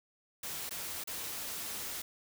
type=noise with dropouts; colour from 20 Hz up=white; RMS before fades=-40 dBFS; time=0.43-2.02 s; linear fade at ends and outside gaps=5 ms; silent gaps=0.694-0.708 / 1.039-1.073 s; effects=none